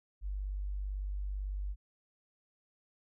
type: tone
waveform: sine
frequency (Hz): 48.99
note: G1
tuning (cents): 0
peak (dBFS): -34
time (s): 0.21-1.76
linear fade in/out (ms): 50
effects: none